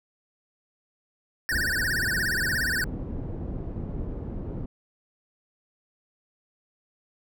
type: tone with vibrato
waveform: square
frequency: 1661.2 Hz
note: G#6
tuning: in tune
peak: -25 dBFS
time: 1.49-2.84 s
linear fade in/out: 0 ms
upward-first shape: sine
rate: 17 Hz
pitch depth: 210 cents each way
type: low-pass noise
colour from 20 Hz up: pink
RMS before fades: -33 dBFS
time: 1.51-4.66 s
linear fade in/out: 5 ms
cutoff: 350 Hz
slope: 12 dB/octave
effects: none